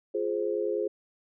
sine chord, F minor, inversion none, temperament just, 349.2 / 419.1 / 523.8 Hz, F4 / Ab4 / C5, 0 / +16 / +2 cents, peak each -32 / -29 / -32 dBFS, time 0.14-0.88 s, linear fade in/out 10 ms, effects none

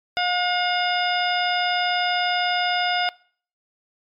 harmonic tone with a mistuned harmonic, 714 Hz, F5, 38 cents sharp, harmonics 1 / 2 / 3 / 4 / 5 / 7, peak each -23 / -26 / -28 / -29 / -30 / -31 dBFS, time 0.17-3.09 s, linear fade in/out 0 ms, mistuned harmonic 2, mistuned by +21 cents, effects noise-tail reverb RT60 0.5 s tail -23 dB re dry + MP3 96 kbps

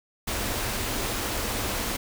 pink band-stop noise, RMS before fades -29 dBFS, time 0.27-1.97 s, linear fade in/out 10 ms, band 130 to 190 Hz, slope 96 dB/octave, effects none

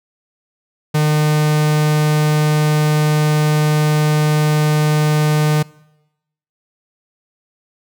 45% pulse tone, 151.8 Hz, D#3, 42 cents flat, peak -12 dBFS, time 0.94-5.63 s, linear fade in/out 10 ms, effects noise-tail reverb RT60 0.9 s tail -23 dB re dry

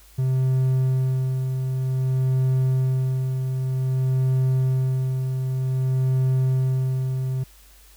triangle tone with tremolo, 130.4 Hz, C3, 5 cents flat, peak -15 dBFS, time 0.18-7.44 s, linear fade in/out 10 ms, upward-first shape sine, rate 0.53 Hz, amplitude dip 45%, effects added 50 Hz sine -50 dBFS peak until 7.96 s + white hiss -53 dBFS RMS until 7.96 s

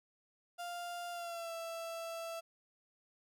35% pulse tone with pitch glide, 698.5 to 663.9 Hz, F5 to E5, 0 to +12 cents, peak -39 dBFS, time 0.58-2.41 s, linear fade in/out 20 ms, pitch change -88 cents, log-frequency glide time 1.11-1.53 s, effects none

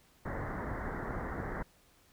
pink low-pass noise, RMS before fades -38 dBFS, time 0.25-1.63 s, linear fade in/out 10 ms, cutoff 2000 Hz, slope 96 dB/octave, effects pink hiss -65 dBFS RMS until 2.12 s

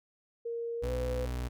sine tone with pitch glide, 466.2 to 505.5 Hz, A#4 to B4, 0 to +40 cents, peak -33 dBFS, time 0.45-1.26 s, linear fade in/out 10 ms, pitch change +140 cents, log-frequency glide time 0.79-0.9 s
35% pulse tone, 61.74 Hz, B1, in tune, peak -31 dBFS, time 0.82-1.49 s, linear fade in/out 20 ms
effects none

